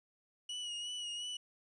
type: tone with vibrato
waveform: 40% pulse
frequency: 2915 Hz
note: F#7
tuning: 26 cents flat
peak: -38 dBFS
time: 0.49-1.37 s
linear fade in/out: 5 ms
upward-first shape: sine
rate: 2.8 Hz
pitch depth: 35 cents each way
effects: resampled to 22050 Hz + 13-bit